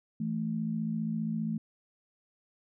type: tone pair together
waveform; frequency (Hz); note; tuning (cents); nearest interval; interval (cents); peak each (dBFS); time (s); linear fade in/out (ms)
sine; 164.99 / 220; E3 / A3; +2 / 0; perfect fourth; 498; -34 / -31; 0.2-1.58; 5
effects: none